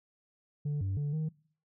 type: tone with pitch steps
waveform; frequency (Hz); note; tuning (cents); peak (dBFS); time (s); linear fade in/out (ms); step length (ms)
sine; 146.5 / 96.6 / 145.4 / 156.3; D3 / G2 / D3 / D#3; -4 / -25 / -17 / +8; -27; 0.65-1.29; 10; 160
effects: noise-tail reverb RT60 0.5 s tail -24 dB re dry + tanh soft clip ceiling -29 dBFS